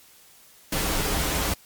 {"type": "noise with comb filter", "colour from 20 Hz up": "pink", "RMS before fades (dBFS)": -25, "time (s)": [0.72, 1.54], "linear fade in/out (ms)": 5, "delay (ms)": 8.3, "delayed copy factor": -0.5, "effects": ["white hiss -53 dBFS RMS until 1.65 s", "MP3 96 kbps"]}